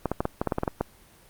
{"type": "clicks", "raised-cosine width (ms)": 1, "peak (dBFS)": -10, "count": 11, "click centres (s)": [0.057, 0.116, 0.205, 0.254, 0.415, 0.473, 0.522, 0.584, 0.634, 0.678, 0.81], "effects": ["pink hiss -55 dBFS RMS until 1.29 s", "Opus 24 kbps"]}